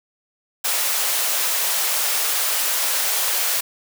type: high-pass noise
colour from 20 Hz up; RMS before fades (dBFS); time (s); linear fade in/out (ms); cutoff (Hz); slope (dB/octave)
white; -21; 0.64-3.61; 10; 490; 24
effects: none